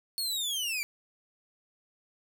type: linear sweep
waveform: sawtooth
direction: down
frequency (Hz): 4404 to 2296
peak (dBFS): -27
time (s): 0.18-0.83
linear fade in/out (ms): 0
effects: none